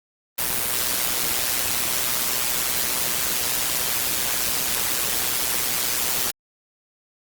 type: noise with amplitude modulation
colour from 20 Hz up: white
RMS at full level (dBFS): -20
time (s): 0.38-6.31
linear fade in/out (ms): 5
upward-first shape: sine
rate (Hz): 123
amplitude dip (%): 75
effects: Opus 32 kbps